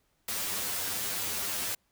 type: noise with comb filter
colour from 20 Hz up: white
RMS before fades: -33 dBFS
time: 0.28-1.75 s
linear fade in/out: 5 ms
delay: 10 ms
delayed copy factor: +0.8
effects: pink hiss -73 dBFS RMS until 1.91 s